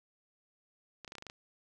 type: clicks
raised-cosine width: 0.2 ms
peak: -28 dBFS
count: 8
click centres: 1.047 / 1.078 / 1.121 / 1.153 / 1.183 / 1.224 / 1.267 / 1.299 s
effects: none